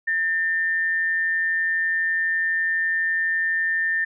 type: tone with amplitude modulation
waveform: sine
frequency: 1800 Hz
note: A6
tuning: 39 cents sharp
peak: -18 dBFS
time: 0.07-4.05 s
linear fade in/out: 10 ms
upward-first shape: sine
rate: 172 Hz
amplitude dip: 35%
effects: none